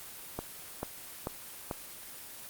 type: click train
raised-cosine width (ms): 1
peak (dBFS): -19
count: 4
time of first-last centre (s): 0.39-1.712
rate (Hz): 2.27
effects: white hiss -46 dBFS RMS until 2.49 s + Opus 24 kbps